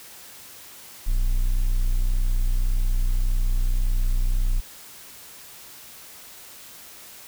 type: tone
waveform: triangle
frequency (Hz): 30.89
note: B0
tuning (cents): +1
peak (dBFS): -16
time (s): 1.06-4.61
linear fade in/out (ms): 20
effects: white hiss -44 dBFS RMS until 7.27 s